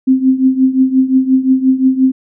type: tone with tremolo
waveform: sine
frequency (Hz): 261.6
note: C4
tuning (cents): 0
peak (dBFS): -4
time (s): 0.07-2.12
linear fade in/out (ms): 10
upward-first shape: triangle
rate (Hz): 5.7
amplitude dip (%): 85
effects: none

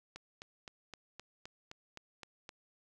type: click train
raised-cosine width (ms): 0.2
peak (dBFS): -29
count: 10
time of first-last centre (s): 0.16-2.492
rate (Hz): 3.86
effects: none

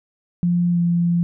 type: tone with pitch glide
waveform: sine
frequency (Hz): 174.61 to 172.11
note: F3 to F3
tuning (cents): 0 to -25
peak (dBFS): -15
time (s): 0.43-1.23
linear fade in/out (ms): 0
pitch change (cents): -25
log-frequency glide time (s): 0.71-0.79
effects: none

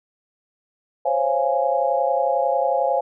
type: chord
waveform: sine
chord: Db major seventh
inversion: third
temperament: equal with one note detuned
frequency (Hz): 523.3 / 554.4 / 690 / 830.6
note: C5 / Db5 / F5 / Ab5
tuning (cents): 0 / 0 / -21 / 0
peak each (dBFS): -23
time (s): 1.05-3.01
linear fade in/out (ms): 10
effects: none

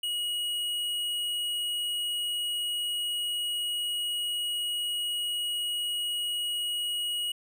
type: tone with hard clipping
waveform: sine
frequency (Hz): 2901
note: F#7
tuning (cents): -35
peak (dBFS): -30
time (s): 0.03-7.32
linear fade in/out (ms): 5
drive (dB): 10
effects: none

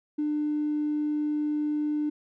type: tone with tanh clipping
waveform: triangle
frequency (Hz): 299.2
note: D4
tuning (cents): +32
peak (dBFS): -24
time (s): 0.18-2.1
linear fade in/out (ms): 10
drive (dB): 1
effects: none

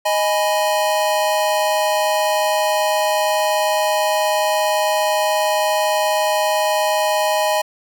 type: chord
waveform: square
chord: G# minor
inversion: second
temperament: equal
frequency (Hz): 622.3 / 830.6 / 987.8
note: D#5 / G#5 / B5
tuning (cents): 0 / 0 / 0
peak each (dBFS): -19 / -21 / -24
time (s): 0.05-7.62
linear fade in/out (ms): 10
effects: none

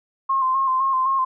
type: tone with vibrato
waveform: sine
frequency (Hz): 1058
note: C6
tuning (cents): +19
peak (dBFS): -17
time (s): 0.29-1.25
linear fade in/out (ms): 10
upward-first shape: square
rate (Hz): 3.9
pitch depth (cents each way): 31
effects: none

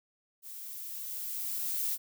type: noise with level ramp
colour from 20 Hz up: violet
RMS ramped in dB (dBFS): -45 to -31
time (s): 0.42-1.98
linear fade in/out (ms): 50
effects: none

